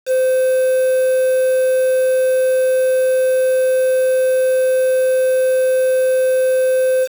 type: tone with quantisation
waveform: triangle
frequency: 517 Hz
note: C5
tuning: 21 cents flat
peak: -10 dBFS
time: 0.06-7.08 s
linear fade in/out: 50 ms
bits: 5
effects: none